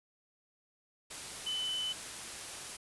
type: tone in noise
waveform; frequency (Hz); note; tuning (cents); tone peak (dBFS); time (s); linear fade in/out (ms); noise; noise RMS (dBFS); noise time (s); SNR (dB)
sine; 3020; F#7; +35; -33; 1.46-1.93; 10; white; -43; 1.1-2.77; +7
effects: resampled to 24000 Hz